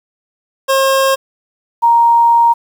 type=tone pair in turn; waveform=25% pulse / sine; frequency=537 / 934.6 Hz; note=C5 / A#5; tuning=+45 / +4 cents; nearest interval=minor seventh; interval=959 cents; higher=second; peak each=-6 dBFS; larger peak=neither; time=0.68-1.16 / 1.82-2.54 s; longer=second; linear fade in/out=20 ms; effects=7-bit